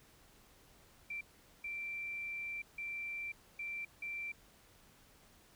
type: tone bursts at uneven times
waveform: sine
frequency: 2349 Hz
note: D7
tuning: in tune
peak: -39 dBFS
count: 5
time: 1.1-1.21 / 1.64-2.62 / 2.78-3.32 / 3.59-3.85 / 4.02-4.32 s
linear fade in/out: 5 ms
effects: pink hiss -64 dBFS RMS until 5.55 s